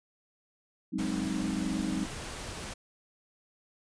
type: chord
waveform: sine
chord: Ab dominant seventh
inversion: third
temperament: equal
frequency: 185 / 207.7 / 261.6 / 311.1 Hz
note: Gb3 / Ab3 / C4 / Eb4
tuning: 0 / 0 / 0 / 0 cents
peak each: -35 dBFS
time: 0.92-2.06 s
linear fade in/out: 20 ms
type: noise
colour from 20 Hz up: pink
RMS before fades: -40 dBFS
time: 0.98-2.74 s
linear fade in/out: 10 ms
effects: resampled to 22050 Hz